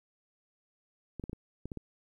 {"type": "clicks", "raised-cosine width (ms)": 3, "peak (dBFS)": -26, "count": 7, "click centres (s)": [1.197, 1.239, 1.296, 1.331, 1.656, 1.718, 1.773], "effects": ["11-bit"]}